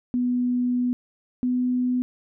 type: tone pair in turn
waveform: sine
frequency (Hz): 246.9 / 249.8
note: B3 / B3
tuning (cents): 0 / +20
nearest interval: unison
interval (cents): 20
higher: second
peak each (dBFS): -20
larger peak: neither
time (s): 0.14-0.93 / 1.43-2.02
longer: first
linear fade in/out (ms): 0
effects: none